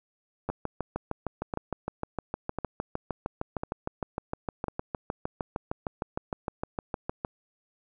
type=two click trains; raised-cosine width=1 ms; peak=-16 / -17 dBFS; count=45 / 5; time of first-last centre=0.5-7.248 / 0.49-4.683 s; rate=6.52 / 0.954 Hz; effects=none